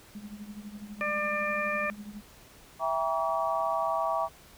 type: tone with tremolo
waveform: sine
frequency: 207.7 Hz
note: G#3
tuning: in tune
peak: -36 dBFS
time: 0.15-2.21 s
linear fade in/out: 0 ms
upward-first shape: triangle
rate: 12 Hz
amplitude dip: 85%
type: harmonic tone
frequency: 597 Hz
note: D5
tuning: 28 cents sharp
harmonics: 1 / 2 / 3 / 4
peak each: -33 / -33 / -33 / -33 dBFS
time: 1.01-1.9 s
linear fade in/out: 0 ms
type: chord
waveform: sine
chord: E diminished seventh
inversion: none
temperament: just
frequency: 659.3 / 791.1 / 949.3 / 1139.2 Hz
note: E5 / G5 / Bb5 / Db6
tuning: 0 / +16 / +31 / +47 cents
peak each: -30 / -33 / -33 / -31 dBFS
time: 2.79-4.29 s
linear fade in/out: 50 ms
effects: pink hiss -54 dBFS RMS until 4.57 s